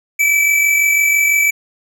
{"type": "tone pair together", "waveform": "square", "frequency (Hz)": [2304, 2350], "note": ["D7", "D7"], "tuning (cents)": [-34, 1], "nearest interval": "unison", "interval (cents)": 35, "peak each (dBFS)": [-12, -21], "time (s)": [0.19, 1.51], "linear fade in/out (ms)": 10, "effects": []}